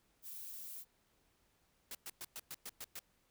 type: noise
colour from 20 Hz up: violet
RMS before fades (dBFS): -48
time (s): 0.22-0.85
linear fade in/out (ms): 50
type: noise bursts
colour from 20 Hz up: white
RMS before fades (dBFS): -46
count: 8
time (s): 1.91-2.992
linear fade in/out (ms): 2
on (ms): 39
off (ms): 110
effects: pink hiss -75 dBFS RMS until 3.3 s